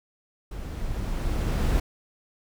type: noise with level ramp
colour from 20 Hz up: brown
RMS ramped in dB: -35 to -21 dBFS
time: 0.51-1.8 s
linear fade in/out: 5 ms
effects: none